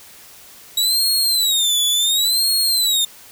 sawtooth tone with vibrato, 3843 Hz, B7, 48 cents flat, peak -12 dBFS, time 0.77-3.05 s, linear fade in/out 5 ms, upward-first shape sine, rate 0.7 Hz, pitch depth 190 cents each way, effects white hiss -43 dBFS RMS until 3.31 s

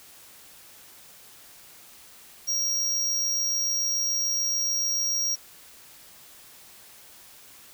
square tone with amplitude modulation, 5640 Hz, F8, 16 cents sharp, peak -23 dBFS, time 2.47-5.36 s, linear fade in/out 20 ms, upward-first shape sine, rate 66.9 Hz, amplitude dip 25%, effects white hiss -50 dBFS RMS until 7.73 s

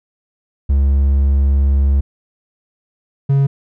triangle tone pair in turn, 69.1 / 138.2 Hz, C#2 / C#3, -5 / -5 cents, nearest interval octave, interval 1200 cents, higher second, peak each -8 dBFS, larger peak neither, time 0.69-2.01 / 3.29-3.47 s, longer first, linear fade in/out 10 ms, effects none

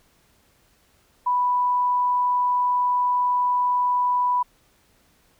sine tone, 987.8 Hz, B5, in tune, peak -18 dBFS, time 1.26-4.43 s, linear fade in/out 10 ms, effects pink hiss -61 dBFS RMS until 5.39 s

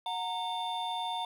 triangle tone cluster, 733 / 923 / 3564 Hz, F#5 / A#5 / A7, -16 / -17 / +22 cents, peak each -35 / -33 / -37 dBFS, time 0.06-1.25 s, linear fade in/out 2 ms, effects none

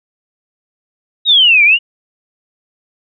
sine exponential two-way sweep, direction down then up, 3866 to 2277 to 2941 Hz, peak -5 dBFS, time 1.25-1.79 s, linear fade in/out 50 ms, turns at 1.64 s, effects none

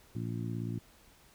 harmonic tone, 57.5 Hz, A#1, 23 cents flat, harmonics 2 / 3 / 4 / 5 / 6, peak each -36 / -40 / -42 / -44 / -46 dBFS, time 0.15-0.79 s, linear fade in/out 5 ms, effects pink hiss -61 dBFS RMS until 1.34 s

